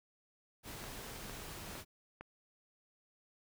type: noise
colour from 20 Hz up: pink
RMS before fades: -47 dBFS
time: 0.63-1.85 s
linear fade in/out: 50 ms
type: click train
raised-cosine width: 0.5 ms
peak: -31 dBFS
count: 4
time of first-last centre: 0.84-2.21 s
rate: 2.19 Hz
effects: none